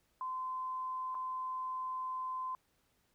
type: tone with dropouts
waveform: sine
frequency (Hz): 1030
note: C6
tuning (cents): -28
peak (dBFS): -36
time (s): 0.21-2.55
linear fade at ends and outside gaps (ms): 1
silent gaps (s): 1.146-1.151
effects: pink hiss -75 dBFS RMS until 3.14 s